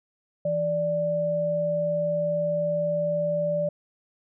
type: tone pair together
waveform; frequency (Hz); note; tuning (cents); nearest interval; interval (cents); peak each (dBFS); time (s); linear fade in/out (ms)
sine; 164.81 / 587.3; E3 / D5; 0 / 0; octave + minor seventh; 2200; -31 / -23; 0.45-3.69; 5
effects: none